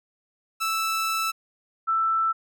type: tone pair in turn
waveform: sawtooth / sine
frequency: 1318.5 / 1326.9 Hz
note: E6 / E6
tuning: 0 / +11 cents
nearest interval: unison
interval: 11 cents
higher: second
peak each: -20 dBFS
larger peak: neither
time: 0.6-1.32 / 1.87-2.33 s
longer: first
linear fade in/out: 20 ms
effects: none